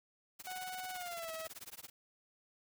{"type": "noise with tremolo", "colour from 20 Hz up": "white", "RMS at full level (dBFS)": -47, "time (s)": [0.39, 1.9], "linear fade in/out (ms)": 10, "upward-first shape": "sine", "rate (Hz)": 18, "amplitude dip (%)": 100}
{"type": "tone with pitch glide", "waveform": "sawtooth", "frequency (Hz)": [740, 644.2], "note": ["F#5", "E5"], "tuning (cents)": [0, -40], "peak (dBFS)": -38, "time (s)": [0.47, 1.47], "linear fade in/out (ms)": 0, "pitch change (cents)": -240, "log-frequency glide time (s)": [0.93, 1.32]}
{"effects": []}